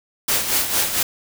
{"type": "noise with tremolo", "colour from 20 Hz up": "white", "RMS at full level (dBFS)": -18, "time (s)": [0.28, 1.03], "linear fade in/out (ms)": 5, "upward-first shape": "sine", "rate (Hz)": 4.4, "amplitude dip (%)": 60, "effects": []}